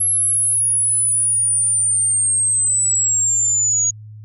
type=linear sweep; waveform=sine; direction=down; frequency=11170 to 6680 Hz; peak=-14 dBFS; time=0-3.91 s; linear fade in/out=10 ms; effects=added 107 Hz sine -34 dBFS peak until 4.24 s